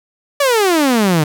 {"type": "exponential sweep", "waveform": "sawtooth", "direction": "down", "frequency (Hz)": [587.3, 146.83], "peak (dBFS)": -7, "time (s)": [0.4, 1.24], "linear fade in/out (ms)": 5, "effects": []}